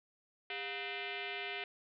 sine tone with frequency modulation, 155.56 Hz, D#3, in tune, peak -38 dBFS, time 0.5-1.64 s, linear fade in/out 2 ms, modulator 558 Hz, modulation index 5.5, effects none

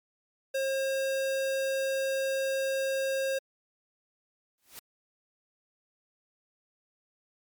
square tone, 537 Hz, C5, 45 cents sharp, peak -28 dBFS, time 0.54-3.39 s, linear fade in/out 10 ms
white noise with exponential growth, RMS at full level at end -41 dBFS, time 4.58-4.79 s, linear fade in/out 0 ms, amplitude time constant 44 ms
effects MP3 96 kbps

